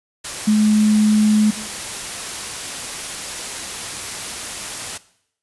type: tone in noise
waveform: sine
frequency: 212.9 Hz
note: G#3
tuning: 43 cents sharp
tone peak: -11 dBFS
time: 0.47-1.51 s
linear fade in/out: 10 ms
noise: white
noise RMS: -28 dBFS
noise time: 0.24-4.98 s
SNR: +14 dB
effects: noise-tail reverb RT60 0.7 s tail -18 dB re dry + resampled to 24000 Hz